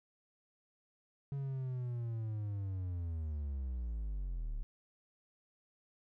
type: linear sweep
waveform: triangle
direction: down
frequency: 140.5 to 33.85 Hz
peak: -34 dBFS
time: 1.32-4.63 s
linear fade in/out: 0 ms
effects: none

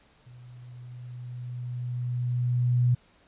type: tone with level ramp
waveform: sine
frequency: 123 Hz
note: B2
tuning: 7 cents flat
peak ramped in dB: -46 to -18 dBFS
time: 0.26-2.95 s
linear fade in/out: 10 ms
effects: pink hiss -61 dBFS RMS until 3.27 s + resampled to 8000 Hz

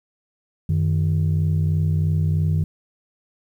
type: tone pair together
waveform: sine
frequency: 92.5 / 155.57 Hz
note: F#2 / D#3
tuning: 0 / 0 cents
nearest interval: major sixth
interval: 900 cents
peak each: -18 dBFS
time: 0.69-2.64 s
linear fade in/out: 5 ms
effects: tanh soft clip ceiling -13 dBFS + 9-bit

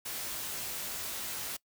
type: noise with comb filter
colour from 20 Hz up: white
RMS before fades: -38 dBFS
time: 0.05-1.57 s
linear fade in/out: 10 ms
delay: 20 ms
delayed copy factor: +0.5
effects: noise-tail reverb RT60 0.1 s tail -22 dB re dry

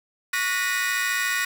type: tone cluster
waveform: 40% pulse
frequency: 1121 / 1457 / 1850 / 1964 / 2473 Hz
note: C#6 / F#6 / A#6 / B6 / D#7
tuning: +19 / -27 / -14 / -10 / -11 cents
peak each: -32 / -28 / -26 / -28 / -30 dBFS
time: 0.33-1.45 s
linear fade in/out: 5 ms
effects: 8-bit

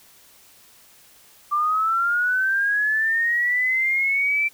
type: linear sweep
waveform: sine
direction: up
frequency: 1174.7 to 2344 Hz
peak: -18 dBFS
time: 1.51-4.49 s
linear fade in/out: 20 ms
effects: white hiss -52 dBFS RMS until 4.53 s

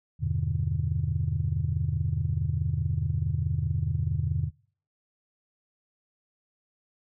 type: chord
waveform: sine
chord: E minor seventh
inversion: none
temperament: just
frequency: 82.41 / 98.89 / 123.61 / 148.33 Hz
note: E2 / G2 / B2 / D3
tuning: 0 / +16 / +2 / +18 cents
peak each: -30 dBFS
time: 0.19-4.51 s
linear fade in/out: 50 ms
effects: noise-tail reverb RT60 0.5 s tail -26 dB re dry + tanh soft clip ceiling -15 dBFS

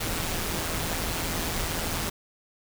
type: noise with amplitude modulation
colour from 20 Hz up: pink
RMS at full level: -27 dBFS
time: 0-2.1 s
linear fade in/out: 10 ms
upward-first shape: sine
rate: 165 Hz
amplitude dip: 55%
effects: none

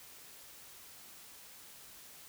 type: silence
effects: white hiss -54 dBFS RMS until 2.28 s

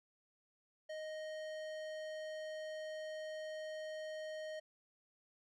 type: tone with low-pass filter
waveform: square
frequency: 622.3 Hz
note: D#5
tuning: in tune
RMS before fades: -45 dBFS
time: 0.89-4.6 s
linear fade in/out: 10 ms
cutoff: 5600 Hz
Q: 0.55
effects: none

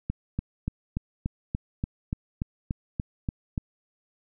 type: click train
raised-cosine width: 5 ms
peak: -15 dBFS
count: 13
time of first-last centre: 0.1-3.578 s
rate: 3.45 Hz
effects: none

